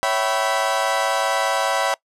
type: chord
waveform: 30% pulse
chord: C# half-diminished seventh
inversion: none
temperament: equal with one note detuned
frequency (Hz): 554.4 / 659.3 / 769.2 / 987.8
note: C#5 / E5 / G5 / B5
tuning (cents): 0 / 0 / -33 / 0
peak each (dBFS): -22 / -21 / -21 / -22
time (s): 0.03-1.94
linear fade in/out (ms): 0
effects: noise-tail reverb RT60 0.1 s tail -23 dB re dry + low-pass 10000 Hz 12 dB/octave